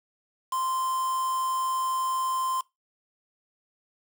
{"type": "tone with quantisation", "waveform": "triangle", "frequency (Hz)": 1042, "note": "C6", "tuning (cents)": -7, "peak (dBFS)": -24, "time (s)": [0.52, 2.61], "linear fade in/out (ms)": 5, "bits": 6, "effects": ["noise-tail reverb RT60 0.2 s tail -22 dB re dry"]}